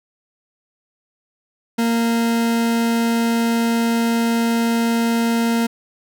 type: tone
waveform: 40% pulse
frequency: 231.3 Hz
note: A#3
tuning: 13 cents flat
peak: -15 dBFS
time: 1.78-5.67 s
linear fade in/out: 10 ms
effects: none